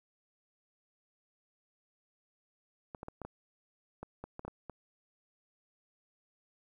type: clicks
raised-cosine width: 1 ms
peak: -28 dBFS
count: 11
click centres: 2.948 / 3.031 / 3.084 / 3.217 / 3.25 / 4.03 / 4.24 / 4.394 / 4.45 / 4.48 / 4.697 s
effects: 11-bit